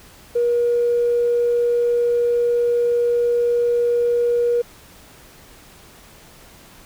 triangle tone with tanh clipping, 477.8 Hz, A#4, 43 cents sharp, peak -15 dBFS, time 0.35-4.62 s, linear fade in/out 10 ms, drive 4 dB, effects pink hiss -46 dBFS RMS until 6.85 s

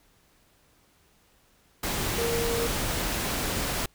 sine tone in noise, 466.2 Hz, A#4, in tune, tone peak -27 dBFS, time 2.18-2.67 s, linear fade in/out 5 ms, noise pink, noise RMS -29 dBFS, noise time 1.83-3.86 s, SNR -1 dB, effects pink hiss -63 dBFS RMS until 3.94 s

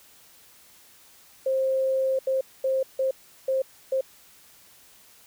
sine tone bursts at uneven times, 529 Hz, C5, 19 cents sharp, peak -21 dBFS, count 6, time 1.46-2.19 / 2.27-2.41 / 2.64-2.83 / 2.99-3.11 / 3.48-3.62 / 3.92-4.01 s, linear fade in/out 5 ms, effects white hiss -54 dBFS RMS until 5.26 s

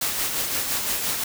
white noise with tremolo, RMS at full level -24 dBFS, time 0.01-1.24 s, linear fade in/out 5 ms, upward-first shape sine, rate 5.8 Hz, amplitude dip 40%, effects none

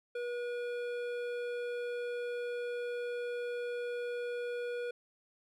sine tone with hard clipping, 483.3 Hz, B4, 38 cents flat, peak -37 dBFS, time 0.15-4.91 s, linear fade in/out 5 ms, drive 12 dB, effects none

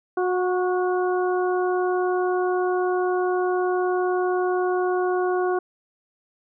harmonic tone with a mistuned harmonic, 363.9 Hz, F#4, 29 cents flat, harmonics 1 / 2 / 3 / 4, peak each -21 / -27 / -31 / -33 dBFS, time 0.17-5.59 s, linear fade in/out 5 ms, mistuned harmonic 3, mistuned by +24 cents, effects none

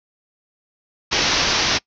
white low-pass noise, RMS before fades -19 dBFS, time 1.11-1.79 s, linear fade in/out 20 ms, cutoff 6100 Hz, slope 96 dB/octave, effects noise-tail reverb RT60 0.1 s tail -24 dB re dry

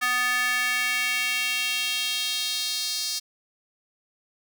square tone with high-pass filter sweep, 248.4 Hz, B3, 10 cents sharp, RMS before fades -26 dBFS, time 0.01-3.2 s, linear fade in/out 20 ms, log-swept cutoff 1500 to 4800 Hz, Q 2.7, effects none

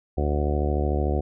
harmonic tone, 73.42 Hz, D2, in tune, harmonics 1 / 2 / 3 / 4 / 5 / 6 / 7 / 8 / 9 / 10, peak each -23 / -32 / -33 / -33 / -30 / -35 / -33 / -36 / -39 / -34 dBFS, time 0.17-1.21 s, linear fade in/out 10 ms, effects none

